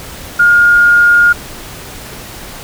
sine tone, 1421 Hz, F6, 30 cents sharp, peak -4 dBFS, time 0.39-1.33 s, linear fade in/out 10 ms, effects pink hiss -29 dBFS RMS until 2.63 s

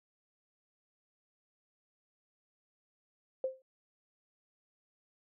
sine tone with exponential decay, 523.3 Hz, C5, in tune, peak -27 dBFS, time 3.44-3.62 s, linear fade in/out 2 ms, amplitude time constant 37 ms, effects none

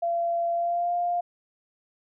sine tone with pitch glide, 683 to 701.4 Hz, F5 to F5, -39 to +7 cents, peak -23 dBFS, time 0.02-1.21 s, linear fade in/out 10 ms, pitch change +46 cents, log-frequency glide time 0.52-0.94 s, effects none

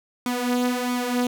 sawtooth tone with flanger, 246.9 Hz, B3, in tune, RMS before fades -24 dBFS, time 0.26-1.27 s, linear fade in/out 2 ms, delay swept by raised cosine 0.86 to 4.36 ms, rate 1.5 Hz, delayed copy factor +0.6, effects none

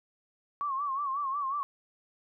sine tone with vibrato, 1113 Hz, C#6, 7 cents sharp, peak -29 dBFS, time 0.61-1.63 s, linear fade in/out 0 ms, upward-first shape sine, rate 5.5 Hz, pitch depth 96 cents each way, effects none

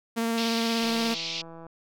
sawtooth tone with vibrato, 229.2 Hz, A#3, 29 cents flat, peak -21 dBFS, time 0.16-1.15 s, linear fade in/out 20 ms, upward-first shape sine, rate 17 Hz, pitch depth 13 cents each way
white band-pass noise, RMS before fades -33 dBFS, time 0.37-1.42 s, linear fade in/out 10 ms, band 2300 to 5300 Hz, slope 48 dB/octave
click train, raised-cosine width 1 ms, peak -31 dBFS, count 139, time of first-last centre 0.83-1.666 s, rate 165 Hz
effects none

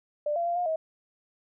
sine tone with pitch steps, 593 / 684 / 691 / 711 / 638 Hz, D5 / F5 / F5 / F5 / D#5, +17 / -36 / -19 / +31 / +43 cents, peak -25 dBFS, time 0.26-0.76 s, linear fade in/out 5 ms, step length 100 ms, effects none

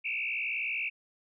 sine tone with frequency modulation, 2489 Hz, D#7, in tune, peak -30 dBFS, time 0.04-0.9 s, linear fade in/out 20 ms, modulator 60.9 Hz, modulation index 4, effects none

